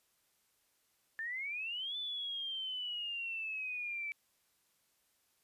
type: exponential two-way sweep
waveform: sine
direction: up then down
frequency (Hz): 1759 to 3520 to 2302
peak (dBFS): -37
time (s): 1.19-4.12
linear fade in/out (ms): 0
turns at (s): 1.97
effects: white hiss -75 dBFS RMS until 5.43 s + resampled to 32000 Hz